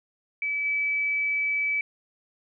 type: tone with level steps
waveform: sine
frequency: 2298 Hz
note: D7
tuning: 38 cents flat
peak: -25 / -23 dBFS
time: 0.42-1.81 s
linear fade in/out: 2 ms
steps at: 0.64 s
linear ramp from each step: 20 ms
effects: none